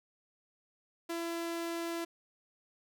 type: tone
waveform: sawtooth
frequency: 336.4 Hz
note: E4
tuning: 35 cents sharp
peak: -31 dBFS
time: 1.09-2.05 s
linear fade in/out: 10 ms
effects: none